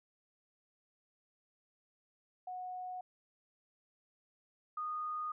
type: tone pair in turn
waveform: sine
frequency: 733 / 1232.8 Hz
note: F#5 / D#6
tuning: -16 / -16 cents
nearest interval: major sixth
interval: 900 cents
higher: second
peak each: -40 / -36 dBFS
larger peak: second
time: 2.47-3.01 / 4.77-5.32 s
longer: second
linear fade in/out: 5 ms
effects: none